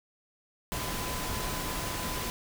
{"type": "tone in noise", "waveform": "sine", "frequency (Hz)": 1009, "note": "B5", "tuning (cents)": 37, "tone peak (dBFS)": -41, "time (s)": [0.72, 2.3], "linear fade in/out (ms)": 0, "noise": "pink", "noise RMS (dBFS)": -34, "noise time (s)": [0.72, 2.3], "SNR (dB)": -10, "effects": []}